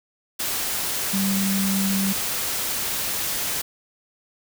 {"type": "tone in noise", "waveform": "sine", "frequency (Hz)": 194.6, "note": "G3", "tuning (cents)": -12, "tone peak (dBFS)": -21, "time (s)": [1.13, 2.13], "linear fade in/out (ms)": 10, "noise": "white", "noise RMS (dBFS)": -26, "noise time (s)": [0.39, 3.62], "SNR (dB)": 2, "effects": []}